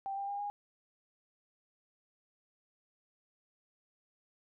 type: tone with pitch steps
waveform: sine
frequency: 784 / 795.4 / 807 / 818.7 Hz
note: G5 / G5 / G#5 / G#5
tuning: 0 / +25 / -50 / -25 cents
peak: -35 dBFS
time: 0.06-0.5 s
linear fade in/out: 0 ms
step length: 110 ms
effects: none